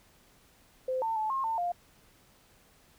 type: tone with pitch steps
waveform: sine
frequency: 516 / 899 / 867 / 1071 / 899 / 702 Hz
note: C5 / A5 / A5 / C6 / A5 / F5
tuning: -24 / +37 / -26 / +40 / +37 / +9 cents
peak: -28 dBFS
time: 0.88-1.72 s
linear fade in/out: 5 ms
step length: 140 ms
effects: pink hiss -62 dBFS RMS until 2.98 s